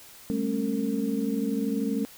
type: tone cluster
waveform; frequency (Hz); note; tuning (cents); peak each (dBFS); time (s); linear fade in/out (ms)
sine; 200.3 / 220.6 / 273.3 / 453.9; G3 / A3 / C#4 / A#4; +38 / +5 / -24 / -46; -31 / -29 / -29 / -34; 0.3-2.05; 0
effects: white hiss -49 dBFS RMS until 2.17 s